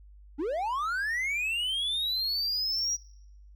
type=linear sweep; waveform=triangle; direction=up; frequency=261.6 to 5790 Hz; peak=-26 dBFS; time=0.38-2.97 s; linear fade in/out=20 ms; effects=noise-tail reverb RT60 0.8 s tail -24 dB re dry + added 50 Hz sine -49 dBFS peak until 3.55 s